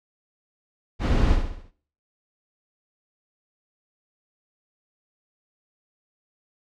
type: noise with echo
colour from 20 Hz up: brown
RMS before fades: -21 dBFS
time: 0.99-1.38 s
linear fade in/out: 50 ms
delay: 67 ms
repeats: 5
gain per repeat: -6 dB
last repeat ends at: 1.715 s
effects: noise-tail reverb RT60 0.5 s tail -18 dB re dry + low-pass 5000 Hz 12 dB/octave